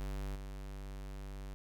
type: tone with level steps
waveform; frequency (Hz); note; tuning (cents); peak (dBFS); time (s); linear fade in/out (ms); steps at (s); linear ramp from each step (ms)
square; 49; G1; 0; -38 / -43; 0-1.54; 0; 0.35; 10
effects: 11-bit